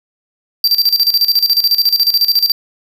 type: tone with tremolo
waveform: square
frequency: 4700 Hz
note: D8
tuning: 1 cent sharp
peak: -8 dBFS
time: 0.64-2.52 s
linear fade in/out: 2 ms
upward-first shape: square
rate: 14 Hz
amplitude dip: 75%
effects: none